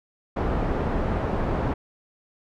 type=low-pass noise; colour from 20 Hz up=pink; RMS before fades=-25 dBFS; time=0.36-1.74 s; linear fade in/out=10 ms; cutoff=1000 Hz; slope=12 dB/octave; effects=none